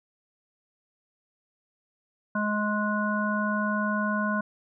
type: harmonic tone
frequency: 209.8 Hz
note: G#3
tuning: 18 cents sharp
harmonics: 1 / 3 / 5 / 7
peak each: -27 / -33 / -31 / -30 dBFS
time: 2.35-4.41 s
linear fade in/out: 5 ms
effects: none